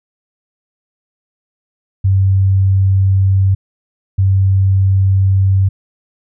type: tone pair in turn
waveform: sine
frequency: 96.3 / 96.3 Hz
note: G2 / G2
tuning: -30 / -30 cents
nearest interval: unison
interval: 0 cents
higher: neither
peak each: -8 dBFS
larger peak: neither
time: 2.04-3.55 / 4.18-5.69 s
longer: neither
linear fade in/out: 10 ms
effects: none